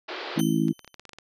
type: band-pass noise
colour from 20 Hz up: pink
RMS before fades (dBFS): -35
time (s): 0.08-0.41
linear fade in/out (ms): 10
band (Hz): 330 to 4600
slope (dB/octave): 48
type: harmonic tone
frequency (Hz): 54.3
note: A1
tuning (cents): -22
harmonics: 3 / 4 / 5 / 6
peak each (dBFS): -26 / -26 / -26 / -26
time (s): 0.36-0.73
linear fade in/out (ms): 20
type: tone with exponential decay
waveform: 15% pulse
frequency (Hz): 3067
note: G7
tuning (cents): -38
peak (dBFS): -24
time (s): 0.39-0.95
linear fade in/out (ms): 2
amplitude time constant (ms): 120
type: clicks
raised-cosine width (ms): 0.2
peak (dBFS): -26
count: 10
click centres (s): 0.683 / 0.793 / 0.846 / 0.877 / 0.943 / 0.996 / 1.053 / 1.093 / 1.133 / 1.186
effects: none